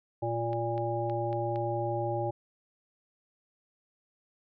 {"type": "harmonic tone", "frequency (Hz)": 116.54, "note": "A#2", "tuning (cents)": 0, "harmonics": [1, 3, 5, 7], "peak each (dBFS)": [-34, -34, -34, -34], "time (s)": [0.22, 2.31], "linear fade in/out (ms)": 10}
{"type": "clicks", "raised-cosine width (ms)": 0.3, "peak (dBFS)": -31, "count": 5, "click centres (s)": [0.531, 0.779, 1.098, 1.329, 1.559]}
{"effects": []}